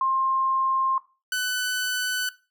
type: tone pair in turn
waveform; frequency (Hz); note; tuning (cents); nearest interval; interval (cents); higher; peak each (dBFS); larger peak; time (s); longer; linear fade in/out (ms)
sine / sawtooth; 1060 / 1499.1; C6 / F#6; +22 / +22; tritone; 600; second; -20; neither; 0.01-0.98 / 1.32-2.29; neither; 2
effects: noise-tail reverb RT60 0.3 s tail -18 dB re dry